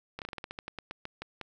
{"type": "slowing click train", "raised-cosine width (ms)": 0.3, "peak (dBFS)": -22, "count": 15, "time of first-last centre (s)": [0.19, 1.413], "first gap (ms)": 28, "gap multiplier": 1.16, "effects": []}